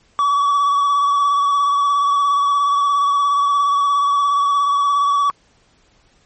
triangle tone with vibrato, 1138 Hz, C#6, 45 cents sharp, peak -11 dBFS, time 0.19-5.3 s, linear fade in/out 0 ms, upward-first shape sine, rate 17 Hz, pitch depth 28 cents each way, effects pink hiss -56 dBFS RMS until 6.25 s + MP3 32 kbps

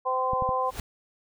harmonic tone, 257.5 Hz, C4, 28 cents flat, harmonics 2 / 3 / 4, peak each -29 / -30 / -26 dBFS, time 0.05-0.71 s, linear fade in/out 20 ms
clicks, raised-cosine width 5 ms, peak -22 dBFS, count 4, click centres 0.334 / 0.423 / 0.491 / 0.797 s
pink noise with exponential growth, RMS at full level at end -34 dBFS, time 0.58-0.8 s, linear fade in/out 2 ms, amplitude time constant 46 ms
effects none

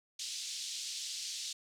pink band-pass noise, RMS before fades -41 dBFS, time 0.19-1.53 s, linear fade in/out 5 ms, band 3500 to 7500 Hz, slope 24 dB/octave, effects none

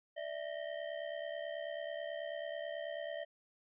square ring-modulated tone, 622.3 Hz, D#5, in tune, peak -37 dBFS, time 0.16-3.25 s, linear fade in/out 20 ms, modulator 34.6 Hz, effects resampled to 8000 Hz

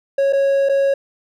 triangle tone with dropouts, 551 Hz, C#5, 11 cents flat, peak -11 dBFS, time 0.18-0.94 s, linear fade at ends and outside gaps 5 ms, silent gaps 0.326-0.331 / 0.689-0.694 s, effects none

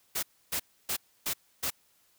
white noise bursts, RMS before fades -31 dBFS, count 5, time 0.15-1.705 s, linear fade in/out 10 ms, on 79 ms, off 290 ms, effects white hiss -67 dBFS RMS until 2.18 s

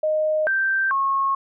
sine tone with pitch steps, 619 / 1566 / 1090 Hz, D#5 / G6 / C#6, -9 / -2 / -29 cents, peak -18 dBFS, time 0.03-1.35 s, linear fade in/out 5 ms, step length 440 ms, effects none

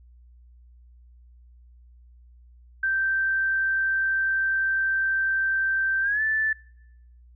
sine tone with pitch glide, 1563 to 1754.4 Hz, G6 to A6, -6 to -6 cents, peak -21 dBFS, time 2.83-6.53 s, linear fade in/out 5 ms, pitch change +200 cents, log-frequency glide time 6.02-6.22 s, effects noise-tail reverb RT60 0.8 s tail -23 dB re dry + added 60 Hz sine -49 dBFS peak until 7.35 s

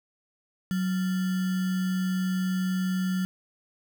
sine tone with sample-and-hold, 185.6 Hz, F#3, 6 cents sharp, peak -24 dBFS, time 0.71-3.25 s, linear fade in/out 0 ms, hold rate 1575 Hz, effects none

